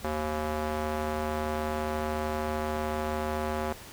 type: tone with band-pass filter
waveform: square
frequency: 76.7 Hz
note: D#2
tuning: 24 cents flat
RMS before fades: -31 dBFS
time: 0.04-3.73 s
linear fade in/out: 5 ms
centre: 760 Hz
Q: 0.91
effects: pink hiss -46 dBFS RMS until 3.92 s